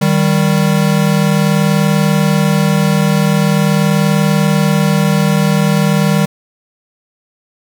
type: tone pair together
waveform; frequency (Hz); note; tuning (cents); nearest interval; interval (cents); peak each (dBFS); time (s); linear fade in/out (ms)
square; 155.56 / 195.99; D#3 / G3; 0 / 0; major third; 400; -13; 0.01-6.26; 10
effects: none